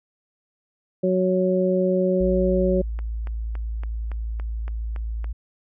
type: harmonic tone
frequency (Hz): 185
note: F#3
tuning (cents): 0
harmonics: 1 / 2 / 3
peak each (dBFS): -22 / -22 / -22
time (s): 1.03-2.82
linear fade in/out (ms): 10
type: tone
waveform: sine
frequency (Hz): 55.6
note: A1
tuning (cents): +19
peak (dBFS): -25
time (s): 2.2-5.33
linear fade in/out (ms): 10
type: click train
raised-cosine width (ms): 0.5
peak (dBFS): -24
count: 9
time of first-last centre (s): 2.99-5.244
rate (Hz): 3.55
effects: none